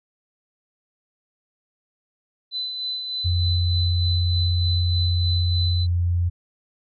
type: tone with tremolo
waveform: sine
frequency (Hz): 4016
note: B7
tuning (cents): +28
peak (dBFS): -24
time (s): 2.51-5.87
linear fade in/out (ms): 50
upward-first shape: sine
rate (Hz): 3.3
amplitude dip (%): 40
type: tone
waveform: sine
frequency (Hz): 87.31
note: F2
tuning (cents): 0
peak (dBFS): -18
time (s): 3.24-6.3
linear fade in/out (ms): 20
effects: none